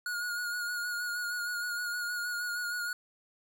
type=tone with vibrato; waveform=square; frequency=1442 Hz; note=F#6; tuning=45 cents flat; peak=-33 dBFS; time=0.06-2.93 s; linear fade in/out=2 ms; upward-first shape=sine; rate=6.4 Hz; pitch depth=28 cents each way; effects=none